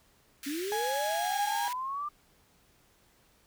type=high-pass noise; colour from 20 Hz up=pink; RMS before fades=-42 dBFS; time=0.43-1.73 s; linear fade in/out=2 ms; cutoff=1500 Hz; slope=48 dB/octave
type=linear sweep; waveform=sine; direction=up; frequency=270 to 1200 Hz; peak=-32 dBFS; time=0.46-2.09 s; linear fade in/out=10 ms
type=tone with pitch glide; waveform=35% pulse; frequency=833 to 815.4 Hz; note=G#5 to G#5; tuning=+5 to -32 cents; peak=-29 dBFS; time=0.72-1.68 s; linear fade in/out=0 ms; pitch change=-37 cents; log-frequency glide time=1-1.52 s
effects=pink hiss -65 dBFS RMS until 3.46 s